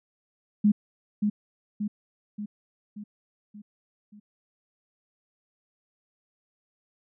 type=tone with echo; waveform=sine; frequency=208.3 Hz; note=G#3; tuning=5 cents sharp; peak=-16 dBFS; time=0.64-0.72 s; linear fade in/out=10 ms; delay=580 ms; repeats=6; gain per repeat=-5 dB; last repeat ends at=4.2 s; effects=none